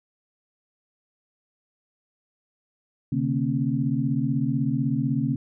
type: tone cluster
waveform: sine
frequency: 131.6 / 147.6 / 231.2 / 271.3 Hz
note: C3 / D3 / A#3 / C#4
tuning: +10 / +9 / -14 / -37 cents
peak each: -27 dBFS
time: 3.12-5.36 s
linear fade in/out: 5 ms
effects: none